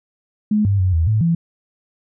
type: tone with pitch steps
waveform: sine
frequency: 211.4 / 99.6 / 92.6 / 81.6 / 108.4 / 167.7 Hz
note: G#3 / G2 / F#2 / E2 / A2 / E3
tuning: +31 / +28 / +2 / -17 / -25 / +30 cents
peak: -13 dBFS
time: 0.51-1.35 s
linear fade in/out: 5 ms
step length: 140 ms
effects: none